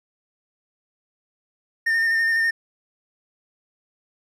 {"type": "tone with vibrato", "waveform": "triangle", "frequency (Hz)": 1819, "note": "A#6", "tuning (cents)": -43, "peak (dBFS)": -16, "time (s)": [1.86, 2.51], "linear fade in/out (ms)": 10, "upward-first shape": "square", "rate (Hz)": 12, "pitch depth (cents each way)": 18, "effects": ["resampled to 32000 Hz"]}